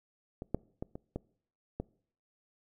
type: clicks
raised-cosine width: 2 ms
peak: -26 / -16 / -23 / -28 / -22 / -21 dBFS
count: 6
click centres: 0.421 / 0.546 / 0.825 / 0.955 / 1.16 / 1.8 s
effects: noise-tail reverb RT60 0.6 s tail -24 dB re dry